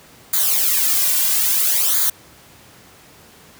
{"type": "noise with flanger", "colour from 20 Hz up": "blue", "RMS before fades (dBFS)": -17, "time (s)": [0.33, 2.1], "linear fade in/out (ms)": 5, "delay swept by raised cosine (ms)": [0.36, 2.36], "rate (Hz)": 0.6, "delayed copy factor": -0.75, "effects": ["pink hiss -46 dBFS RMS until 3.59 s", "high-pass 80 Hz 12 dB/octave"]}